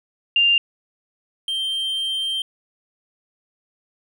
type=tone pair in turn; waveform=sine / triangle; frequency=2794 / 3148 Hz; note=F7 / G7; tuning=0 / +7 cents; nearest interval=major second; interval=207 cents; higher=second; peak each=-13 / -20 dBFS; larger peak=first; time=0.36-0.58 / 1.48-2.42 s; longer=second; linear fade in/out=2 ms; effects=none